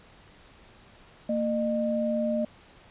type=tone pair together; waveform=sine; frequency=229 / 608.9 Hz; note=A#3 / D#5; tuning=-31 / -38 cents; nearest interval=octave + perfect fourth; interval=1693 cents; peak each=-27 dBFS; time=1.29-2.45 s; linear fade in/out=5 ms; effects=pink hiss -54 dBFS RMS until 2.9 s + resampled to 8000 Hz